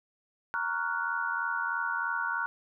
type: chord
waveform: sine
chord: Gb major seventh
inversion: first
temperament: equal with one note detuned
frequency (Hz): 932.3 / 1117.7 / 1396.9 / 1480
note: Bb5 / Db6 / F6 / Gb6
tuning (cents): 0 / +14 / 0 / 0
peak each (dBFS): -35 / -37 / -34 / -32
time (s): 0.54-2.46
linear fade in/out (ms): 0
effects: none